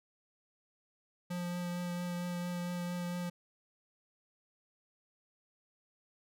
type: tone with vibrato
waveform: square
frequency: 176.2 Hz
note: F3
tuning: 16 cents sharp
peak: -36 dBFS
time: 1.3-3.3 s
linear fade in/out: 10 ms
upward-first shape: triangle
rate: 4.4 Hz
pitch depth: 14 cents each way
effects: none